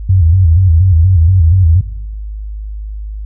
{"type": "tone with vibrato", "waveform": "sine", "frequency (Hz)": 87.31, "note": "F2", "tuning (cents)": 0, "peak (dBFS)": -5, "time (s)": [0.09, 1.81], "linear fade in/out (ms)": 5, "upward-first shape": "square", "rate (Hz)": 4.2, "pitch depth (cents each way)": 130, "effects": ["noise-tail reverb RT60 0.9 s tail -17 dB re dry", "added 52 Hz sine -20 dBFS peak until 3.25 s"]}